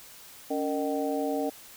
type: harmonic tone with a mistuned harmonic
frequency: 153.4 Hz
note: D#3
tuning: 24 cents flat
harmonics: 2 / 3 / 4 / 5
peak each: -30 / -32 / -33 / -34 dBFS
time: 0.5-1.5 s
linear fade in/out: 10 ms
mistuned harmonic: 2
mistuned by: -150 cents
effects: white hiss -49 dBFS RMS until 1.76 s